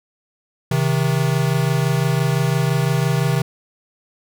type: tone pair together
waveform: square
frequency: 132.42 / 158.3 Hz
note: C3 / D#3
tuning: +21 / +30 cents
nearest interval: minor third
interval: 309 cents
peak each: -19 / -20 dBFS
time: 0.71-3.42 s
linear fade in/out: 5 ms
effects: none